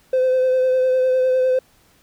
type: tone with vibrato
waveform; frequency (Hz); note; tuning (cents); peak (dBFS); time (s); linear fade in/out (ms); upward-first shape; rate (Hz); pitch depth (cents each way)
triangle; 514; C5; -31; -11; 0.13-1.59; 5; sine; 9.9; 19
effects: tanh soft clip ceiling -10 dBFS + pink hiss -56 dBFS RMS until 2.02 s